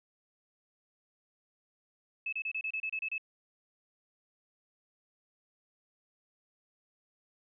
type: tone bursts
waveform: sine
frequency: 2600 Hz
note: E7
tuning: 24 cents flat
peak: -32 dBFS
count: 10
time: 2.26-3.181 s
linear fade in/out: 5 ms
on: 66 ms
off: 29 ms
effects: none